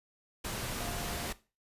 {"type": "tone in noise", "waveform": "sine", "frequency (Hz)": 699, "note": "F5", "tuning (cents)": 1, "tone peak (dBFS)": -45, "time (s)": [0.8, 1.27], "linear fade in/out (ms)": 10, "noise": "pink", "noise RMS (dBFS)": -37, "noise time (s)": [0.44, 1.33], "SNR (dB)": -11, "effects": ["noise-tail reverb RT60 0.3 s tail -17 dB re dry", "resampled to 32000 Hz"]}